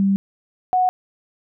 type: tone pair in turn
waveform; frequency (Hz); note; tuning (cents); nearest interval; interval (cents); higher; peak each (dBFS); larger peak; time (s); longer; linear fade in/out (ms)
sine; 196 / 736.2; G3 / F#5; 0 / -9; octave + major seventh; 2291; second; -14; neither; 0-0.16 / 0.73-0.89; neither; 0
effects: none